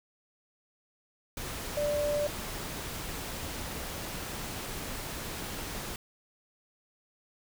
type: tone in noise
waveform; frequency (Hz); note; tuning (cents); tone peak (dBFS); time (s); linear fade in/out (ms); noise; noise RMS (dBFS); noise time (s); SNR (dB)
sine; 587.3; D5; 0; -27; 1.77-2.27; 2; pink; -38; 1.37-5.96; +8
effects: none